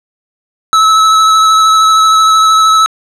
square tone with vibrato, 1300 Hz, E6, 24 cents flat, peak -5 dBFS, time 0.73-2.86 s, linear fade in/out 0 ms, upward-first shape sine, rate 13 Hz, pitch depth 17 cents each way, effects low-pass 7000 Hz 12 dB/octave

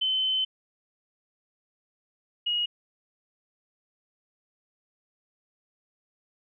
sine tone pair in turn, 3060 / 2888 Hz, G7 / F#7, -42 / -43 cents, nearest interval minor second, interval 101 cents, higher first, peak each -23 / -24 dBFS, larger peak first, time 0.01-0.45 / 2.46-2.66 s, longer first, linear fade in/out 10 ms, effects none

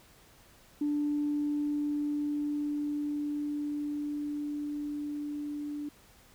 sine tone with level ramp, 293.7 Hz, D4, in tune, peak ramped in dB -26 to -34 dBFS, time 0.81-5.89 s, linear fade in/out 5 ms, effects tanh soft clip ceiling -22 dBFS + pink hiss -59 dBFS RMS until 6.34 s

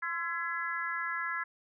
harmonic tone with a mistuned harmonic, 336.2 Hz, E4, 34 cents sharp, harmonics 3 / 4 / 5 / 6, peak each -40 / -37 / -35 / -40 dBFS, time 0.02-1.44 s, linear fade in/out 10 ms, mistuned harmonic 3, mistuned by +49 cents, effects none

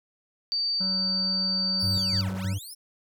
sine tone, 4614 Hz, D8, 31 cents flat, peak -24 dBFS, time 0.52-2.21 s, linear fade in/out 0 ms
harmonic tone, 188.3 Hz, F#3, 31 cents sharp, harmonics 1 / 3 / 5 / 7 / 8, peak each -31 / -45 / -50 / -49 / -51 dBFS, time 0.8-2.54 s, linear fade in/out 10 ms
15% pulse linear two-way sweep, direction down then up, 5520 to 50.9 to 5520 Hz, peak -33 dBFS, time 1.79-2.75 s, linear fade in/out 20 ms, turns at 2.34 s
triangle tone with tremolo, 98 Hz, G2, in tune, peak -24 dBFS, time 1.82-2.59 s, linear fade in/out 20 ms, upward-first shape square, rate 3.2 Hz, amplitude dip 60%
effects none

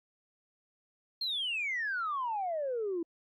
sine exponential sweep, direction down, 4285 to 325.2 Hz, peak -30 dBFS, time 1.21-3.03 s, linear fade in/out 5 ms, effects tanh soft clip ceiling -27 dBFS + AAC 64 kbps

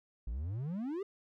triangle exponential sweep, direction up, 50.8 to 415.3 Hz, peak -33 dBFS, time 0.27-1.03 s, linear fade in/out 5 ms, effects none

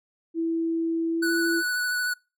sine tone with pitch glide, 329.6 to 335.2 Hz, E4 to E4, 0 to +29 cents, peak -23 dBFS, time 0.34-1.63 s, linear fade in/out 50 ms, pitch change +29 cents, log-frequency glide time 1.1-1.33 s
square tone with vibrato, 1480 Hz, F#6, in tune, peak -25 dBFS, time 1.22-2.14 s, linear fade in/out 10 ms, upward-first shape sine, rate 13 Hz, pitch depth 17 cents each way
effects noise-tail reverb RT60 0.3 s tail -26 dB re dry

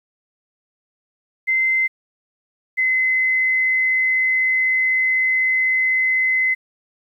sine tone pair in turn, 2071 / 2044 Hz, C7 / C7, -18 / -41 cents, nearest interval unison, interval 23 cents, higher first, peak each -15 dBFS, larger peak neither, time 1.47-1.88 / 2.77-6.55 s, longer second, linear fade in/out 20 ms, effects 9-bit

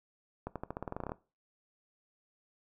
accelerating click train, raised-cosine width 1 ms, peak -23 dBFS, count 14, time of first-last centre 0.47-1.119 s, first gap 87 ms, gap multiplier 0.9, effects noise-tail reverb RT60 0.3 s tail -18 dB re dry

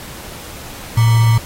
sine tone with sample-and-hold, 113.9 Hz, A#2, 40 cents flat, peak -8 dBFS, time 0.97-1.38 s, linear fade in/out 5 ms, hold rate 1050 Hz, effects pink hiss -33 dBFS RMS until 1.45 s + AAC 48 kbps

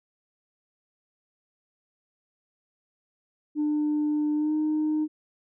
sine tone with pitch glide, 299.6 to 307.1 Hz, D4 to D#4, +35 to -23 cents, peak -21 dBFS, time 3.55-5.08 s, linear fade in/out 50 ms, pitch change +42 cents, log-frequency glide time 4.35-4.53 s, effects tanh soft clip ceiling -20 dBFS

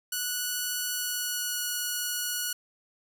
5% pulse tone with pitch glide, 1474 to 1458.8 Hz, F#6 to F#6, -7 to -25 cents, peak -18 dBFS, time 0.12-2.53 s, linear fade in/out 5 ms, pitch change -18 cents, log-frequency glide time 0.9-1.64 s, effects none

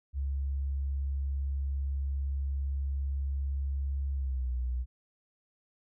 sine tone with pitch glide, 68.8 to 62.01 Hz, C#2 to B1, -12 to +8 cents, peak -29 dBFS, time 0.13-4.86 s, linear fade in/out 50 ms, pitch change -180 cents, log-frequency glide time 4.14-4.51 s, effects none

